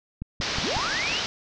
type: click train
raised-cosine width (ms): 5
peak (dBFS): -19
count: 4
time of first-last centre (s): 0.22-0.767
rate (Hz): 5.48
type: low-pass noise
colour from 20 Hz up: white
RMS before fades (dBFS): -29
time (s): 0.41-1.26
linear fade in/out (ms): 0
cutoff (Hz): 5700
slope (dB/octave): 48
type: linear sweep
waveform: sine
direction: up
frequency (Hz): 86 to 3136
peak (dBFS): -27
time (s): 0.62-1.21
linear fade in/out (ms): 20
effects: none